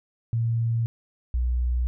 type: tone pair in turn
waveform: sine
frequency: 115.4 / 61.13 Hz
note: A#2 / B1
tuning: -17 / -17 cents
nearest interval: major seventh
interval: 1100 cents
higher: first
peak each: -21 dBFS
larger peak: neither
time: 0.33-0.86 / 1.34-1.87 s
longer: neither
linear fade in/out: 0 ms
effects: none